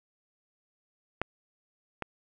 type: clicks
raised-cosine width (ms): 0.5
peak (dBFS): -13 / -18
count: 2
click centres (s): 1.216 / 2.023
effects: none